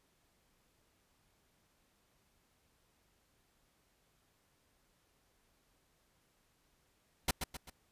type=noise with echo; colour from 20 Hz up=pink; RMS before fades=-30 dBFS; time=7.28-7.31 s; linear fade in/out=5 ms; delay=130 ms; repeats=3; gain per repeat=-7 dB; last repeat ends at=7.7 s; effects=pink hiss -74 dBFS RMS until 7.91 s + resampled to 32000 Hz